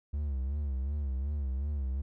triangle tone with vibrato, 69.3 Hz, C#2, in tune, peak -28 dBFS, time 0.13-2.02 s, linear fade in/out 10 ms, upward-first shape sine, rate 2.7 Hz, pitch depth 120 cents each way, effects none

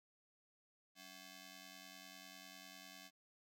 5% pulse ring-modulated tone, 470 Hz, A#4, 14 cents sharp, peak -40 dBFS, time 0.95-3.11 s, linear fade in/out 50 ms, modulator 1220 Hz, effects none

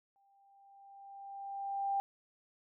sine tone with exponential growth, 792 Hz, G5, 18 cents sharp, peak -29 dBFS, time 0.16-2 s, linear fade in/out 0 ms, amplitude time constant 400 ms, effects none

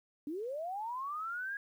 sine linear sweep, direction up, 277.2 to 1660 Hz, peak -36 dBFS, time 0.27-1.57 s, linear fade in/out 2 ms, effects 11-bit

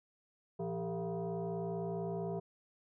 sine tone with frequency modulation, 113.7 Hz, A#2, 43 cents flat, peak -35 dBFS, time 0.59-2.4 s, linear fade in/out 10 ms, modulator 283 Hz, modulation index 2, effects none

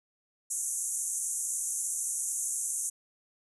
white band-pass noise, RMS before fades -33 dBFS, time 0.5-2.9 s, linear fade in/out 10 ms, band 6200 to 11000 Hz, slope 96 dB/octave, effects none

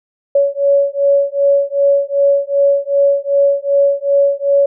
sine beating tone pair, 560 / 562.6 Hz, C#5 / C#5, +18 / +26 cents, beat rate 2.6 Hz, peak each -13 dBFS, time 0.35-4.66 s, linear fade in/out 5 ms, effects none

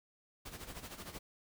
pink noise with tremolo, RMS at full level -45 dBFS, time 0.45-1.19 s, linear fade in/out 10 ms, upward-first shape sine, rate 13 Hz, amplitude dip 70%, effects none

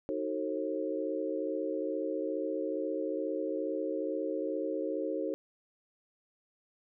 sine chord, D# diminished seventh, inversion none, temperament just, 311.1 / 373.4 / 448 / 537.6 Hz, D#4 / F#4 / A4 / C5, 0 / +16 / +31 / +47 cents, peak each -36 / -38 / -37 / -36 dBFS, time 0.09-5.34 s, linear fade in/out 0 ms, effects none

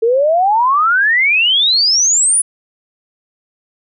sine exponential sweep, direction up, 440 to 10070 Hz, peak -9 dBFS, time 0.02-2.42 s, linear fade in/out 10 ms, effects none

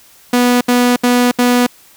sawtooth tone bursts, 245.3 Hz, B3, 12 cents flat, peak -5 dBFS, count 4, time 0.33-1.666 s, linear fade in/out 5 ms, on 280 ms, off 72 ms, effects white hiss -45 dBFS RMS until 1.96 s

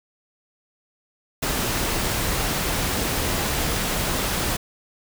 pink noise, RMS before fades -24 dBFS, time 1.42-4.57 s, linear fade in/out 10 ms, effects none

